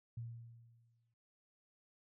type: tone with exponential decay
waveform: sine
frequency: 116.54 Hz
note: A#2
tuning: in tune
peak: -40 dBFS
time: 0.17-1.14 s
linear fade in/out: 5 ms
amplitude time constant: 210 ms
effects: none